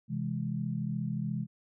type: chord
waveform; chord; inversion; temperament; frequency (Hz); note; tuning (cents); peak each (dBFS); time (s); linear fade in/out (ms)
sine; C augmented; none; equal; 130.81 / 164.81 / 207.7; C3 / E3 / G#3; 0 / 0 / 0; -35 / -35 / -35; 0.08-1.47; 50
effects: none